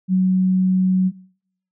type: tone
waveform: sine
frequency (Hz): 186.1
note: F#3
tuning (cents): +10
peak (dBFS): -13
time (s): 0.08-1.12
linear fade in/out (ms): 50
effects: noise-tail reverb RT60 0.7 s tail -24 dB re dry